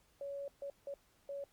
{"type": "tone bursts at uneven times", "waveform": "sine", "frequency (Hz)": 561, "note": "C#5", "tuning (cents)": 21, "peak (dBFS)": -40, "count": 4, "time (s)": [[0.21, 0.48], [0.62, 0.7], [0.87, 0.94], [1.29, 1.44]], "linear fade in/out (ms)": 2, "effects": ["pink hiss -71 dBFS RMS until 1.52 s", "Opus 48 kbps"]}